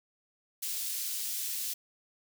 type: high-pass noise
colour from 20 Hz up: white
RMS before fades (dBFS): -35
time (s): 0.62-1.74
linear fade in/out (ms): 10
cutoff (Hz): 3700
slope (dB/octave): 12
effects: none

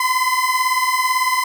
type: beating tone pair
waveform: 30% pulse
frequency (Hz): 1012 / 1030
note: B5 / C6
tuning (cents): +42 / -28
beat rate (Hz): 18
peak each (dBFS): -16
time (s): 0-1.44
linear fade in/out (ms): 5
effects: none

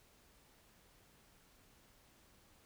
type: silence
effects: pink hiss -67 dBFS RMS until 2.65 s

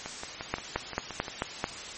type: two click trains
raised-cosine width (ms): 0.5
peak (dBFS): -21 / -12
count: 8 / 6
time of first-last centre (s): 0.06-1.282 / 0.54-1.641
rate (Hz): 5.73 / 4.54
effects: white hiss -40 dBFS RMS until 1.97 s + MP3 32 kbps

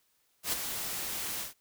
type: noise with ADSR envelope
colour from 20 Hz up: white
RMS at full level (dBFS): -29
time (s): 0.43-1.54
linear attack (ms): 97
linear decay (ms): 14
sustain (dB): -7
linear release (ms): 140
effects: white hiss -72 dBFS RMS until 1.6 s

